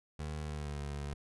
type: tone with pitch glide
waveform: 25% pulse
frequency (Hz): 76 to 71.73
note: D#2 to D2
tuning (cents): -40 to -40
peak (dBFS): -34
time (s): 0.19-1.14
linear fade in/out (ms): 5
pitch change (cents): -100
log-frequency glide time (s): 0.44-0.81
effects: resampled to 24000 Hz